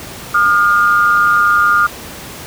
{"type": "tone pair together", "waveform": "sine", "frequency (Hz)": [1215.2, 1415], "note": ["D#6", "F6"], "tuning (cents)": [-41, 22], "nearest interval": "minor third", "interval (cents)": 263, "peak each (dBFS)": -11, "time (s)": [0.34, 1.87], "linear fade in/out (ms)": 10, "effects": ["pink hiss -30 dBFS RMS until 2.46 s", "high-pass 60 Hz 12 dB/octave"]}